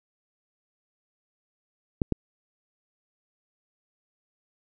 clicks, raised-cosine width 3 ms, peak -10 dBFS, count 2, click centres 2.018 / 2.123 s, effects none

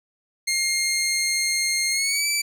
15% pulse tone with pitch glide, 2126 to 2318 Hz, C7 to D7, +27 to -23 cents, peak -14 dBFS, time 0.47-2.42 s, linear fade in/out 10 ms, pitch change +150 cents, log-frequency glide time 1.9-2.27 s, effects none

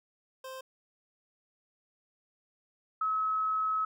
25% pulse / sine tone pair in turn, 523.3 / 1286.3 Hz, C5 / E6, 0 / -43 cents, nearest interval octave + major third, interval 1557 cents, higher second, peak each -37 / -27 dBFS, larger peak second, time 0.44-0.61 / 3.01-3.85 s, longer second, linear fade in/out 5 ms, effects none

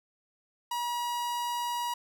45% pulse tone, 961 Hz, B5, 48 cents flat, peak -30 dBFS, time 0.71-1.94 s, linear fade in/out 5 ms, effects none

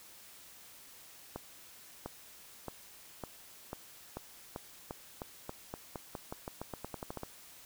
accelerating click train, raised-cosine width 1 ms, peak -25 dBFS, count 23, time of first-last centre 1.36-7.234 s, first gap 700 ms, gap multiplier 0.89, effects white hiss -55 dBFS RMS until 7.65 s

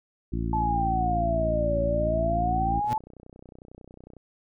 harmonic tone, 56.6 Hz, A1, 50 cents sharp, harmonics 1 / 2 / 3 / 4 / 5 / 6, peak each -29 / -32 / -34 / -35 / -36 / -37 dBFS, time 0.32-2.8 s, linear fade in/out 10 ms
sine exponential two-way sweep, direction down then up, 876 to 561 to 876 Hz, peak -24 dBFS, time 0.53-2.98 s, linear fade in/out 2 ms, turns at 1.82 s
click train, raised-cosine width 2 ms, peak -33 dBFS, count 75, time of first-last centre 1.78-4.167 s, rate 31 Hz
30% pulse tone with exponential growth, 119 Hz, A#2, 36 cents sharp, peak -23 dBFS, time 2.81-2.93 s, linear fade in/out 0 ms, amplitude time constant 24 ms
effects none

